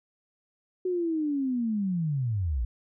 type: linear sweep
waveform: sine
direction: down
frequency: 371.9 to 52.5 Hz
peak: -25 dBFS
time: 0.85-2.65 s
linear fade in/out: 5 ms
effects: none